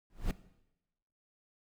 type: noise with exponential growth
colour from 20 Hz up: brown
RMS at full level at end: -26 dBFS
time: 0.1-0.31 s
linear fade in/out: 1 ms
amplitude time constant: 45 ms
effects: noise-tail reverb RT60 0.9 s tail -17 dB re dry